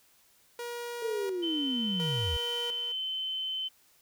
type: tone with tremolo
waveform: sawtooth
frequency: 477.3 Hz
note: A#4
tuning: 41 cents sharp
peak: -32 dBFS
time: 0.59-2.92 s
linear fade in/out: 2 ms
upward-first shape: square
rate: 0.71 Hz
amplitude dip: 75%
type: linear sweep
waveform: sine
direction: down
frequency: 462.8 to 65.5 Hz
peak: -30 dBFS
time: 1.02-2.37 s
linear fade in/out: 5 ms
type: tone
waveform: sine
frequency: 3065 Hz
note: G7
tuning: 40 cents flat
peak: -31 dBFS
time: 1.42-3.69 s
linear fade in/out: 20 ms
effects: white hiss -64 dBFS RMS until 4.01 s